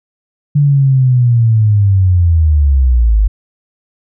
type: linear sweep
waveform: sine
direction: down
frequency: 146.83 to 49 Hz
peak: -6 dBFS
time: 0.55-3.28 s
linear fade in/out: 10 ms
effects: none

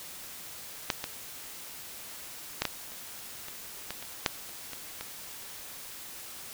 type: clicks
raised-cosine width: 0.2 ms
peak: -8 / -15 / -9 / -10 / -29 / -23 / -17 / -25 / -6 / -29 / -22 / -19 dBFS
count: 12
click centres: 0.902 / 1.041 / 2.62 / 2.653 / 2.92 / 3.484 / 3.906 / 4.026 / 4.262 / 4.494 / 4.733 / 5.01 s
effects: white hiss -44 dBFS RMS until 6.53 s

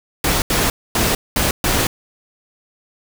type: noise bursts at uneven times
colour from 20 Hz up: pink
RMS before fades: -17 dBFS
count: 5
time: 0.24-0.42 / 0.5-0.7 / 0.95-1.15 / 1.36-1.51 / 1.64-1.87 s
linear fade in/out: 2 ms
effects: none

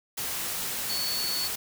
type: tone in noise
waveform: sine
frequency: 4435 Hz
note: C#8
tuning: in tune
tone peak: -29 dBFS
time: 0.89-1.48 s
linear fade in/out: 10 ms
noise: white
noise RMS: -32 dBFS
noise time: 0.17-1.56 s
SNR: 0 dB
effects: none

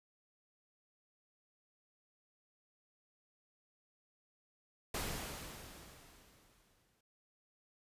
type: noise with exponential decay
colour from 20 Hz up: pink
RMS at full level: -38 dBFS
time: 4.94-7.01 s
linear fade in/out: 5 ms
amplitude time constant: 450 ms
effects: resampled to 32000 Hz

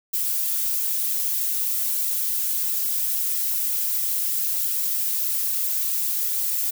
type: noise with flanger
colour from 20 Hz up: violet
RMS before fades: -24 dBFS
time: 0.13-6.71 s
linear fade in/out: 10 ms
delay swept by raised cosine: 1.5 to 3.9 ms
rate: 3.1 Hz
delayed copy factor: +0.65
effects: none

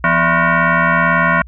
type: tone with frequency modulation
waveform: sine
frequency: 170.5 Hz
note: F3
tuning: 41 cents flat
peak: -10 dBFS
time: 0.04-1.42 s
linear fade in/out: 2 ms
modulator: 419 Hz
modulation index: 4.3
effects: added 60 Hz sine -33 dBFS peak until 1.47 s

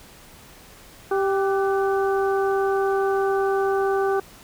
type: harmonic tone with a mistuned harmonic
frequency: 390.9 Hz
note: G4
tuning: 5 cents flat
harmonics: 1 / 2 / 3 / 4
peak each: -20 / -26 / -30 / -32 dBFS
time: 1.11-4.2 s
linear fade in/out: 5 ms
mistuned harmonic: 4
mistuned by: -64 cents
effects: pink hiss -47 dBFS RMS until 4.43 s

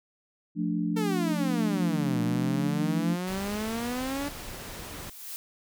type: chord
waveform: sine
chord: D minor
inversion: first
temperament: equal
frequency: 174.61 / 220 / 293.7 Hz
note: F3 / A3 / D4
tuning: 0 / 0 / 0 cents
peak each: -29 / -31 / -30 dBFS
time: 0.55-3.17 s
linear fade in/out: 50 ms
type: exponential two-way sweep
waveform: sawtooth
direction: down then up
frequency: 457.2 to 116.54 to 289.7 Hz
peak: -26 dBFS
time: 0.96-4.29 s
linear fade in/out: 10 ms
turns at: 2.22 s
type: noise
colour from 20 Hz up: pink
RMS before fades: -40 dBFS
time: 3.27-5.1 s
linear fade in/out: 5 ms
type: noise with exponential growth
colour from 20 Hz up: blue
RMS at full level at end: -36 dBFS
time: 4.53-5.36 s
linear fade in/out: 0 ms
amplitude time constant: 180 ms
effects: none

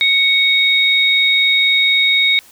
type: tone pair together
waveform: sine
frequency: 2224 / 3744 Hz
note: C#7 / A#7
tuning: +5 / +7 cents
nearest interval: major sixth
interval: 902 cents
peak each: -13 dBFS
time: 0.01-2.39 s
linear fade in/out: 0 ms
effects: white hiss -45 dBFS RMS until 2.51 s

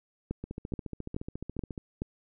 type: two click trains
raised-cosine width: 3 ms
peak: -19 / -24 dBFS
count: 5 / 20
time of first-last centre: 0.31-2.019 / 0.44-1.778 s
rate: 2.34 / 14.2 Hz
effects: none

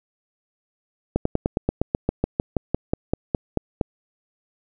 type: slowing click train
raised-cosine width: 2 ms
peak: -6 dBFS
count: 18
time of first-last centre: 1.16-3.812 s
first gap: 94 ms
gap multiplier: 1.06
effects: none

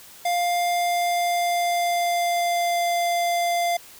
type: tone with pitch glide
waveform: square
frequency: 701 to 693.3 Hz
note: F5 to F5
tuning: +6 to -13 cents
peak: -21 dBFS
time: 0.25-3.77 s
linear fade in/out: 5 ms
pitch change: -19 cents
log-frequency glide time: 0.7-2.87 s
effects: white hiss -46 dBFS RMS until 3.99 s

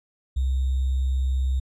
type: tone with sample-and-hold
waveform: sine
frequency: 65.41 Hz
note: C2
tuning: in tune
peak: -20 dBFS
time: 0.36-1.6 s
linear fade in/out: 10 ms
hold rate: 3675 Hz
effects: resampled to 24000 Hz

